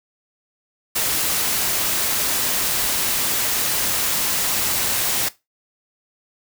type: noise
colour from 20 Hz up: white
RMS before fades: -21 dBFS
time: 0.95-5.29 s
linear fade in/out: 10 ms
effects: noise-tail reverb RT60 0.2 s tail -17 dB re dry